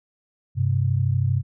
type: tone pair together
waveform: sine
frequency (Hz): 98.05 / 130.81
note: G2 / C3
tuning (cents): +1 / 0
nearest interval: perfect fourth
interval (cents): 499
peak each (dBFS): -21 / -21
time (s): 0.55-1.43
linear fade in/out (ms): 50
effects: none